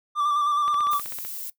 triangle tone with vibrato, 1174.7 Hz, D6, in tune, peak -18 dBFS, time 0.15-1.01 s, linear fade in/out 50 ms, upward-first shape square, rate 9.5 Hz, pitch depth 28 cents each way
click train, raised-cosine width 0.3 ms, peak -22 dBFS, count 10, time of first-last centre 0.68-1.25 s, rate 15.8 Hz
violet noise, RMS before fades -34 dBFS, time 0.91-1.5 s, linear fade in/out 5 ms
effects noise-tail reverb RT60 0.1 s tail -18 dB re dry

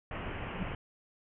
pink low-pass noise, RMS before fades -39 dBFS, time 0.11-0.75 s, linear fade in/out 2 ms, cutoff 3000 Hz, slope 96 dB/octave
sine tone with exponential growth, 183.7 Hz, F#3, 12 cents flat, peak -28 dBFS, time 0.49-0.63 s, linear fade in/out 2 ms, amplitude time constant 30 ms
effects none

